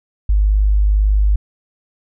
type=tone; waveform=sine; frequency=51 Hz; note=G#1; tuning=31 cents flat; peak=-10 dBFS; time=0.29-1.36 s; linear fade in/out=5 ms; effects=none